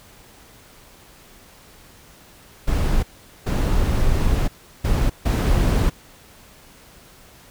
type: noise bursts at uneven times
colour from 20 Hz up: brown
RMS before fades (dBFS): -18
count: 4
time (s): 2.67-3.03 / 3.46-4.48 / 4.84-5.1 / 5.25-5.9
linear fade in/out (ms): 10
effects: pink hiss -48 dBFS RMS until 7.5 s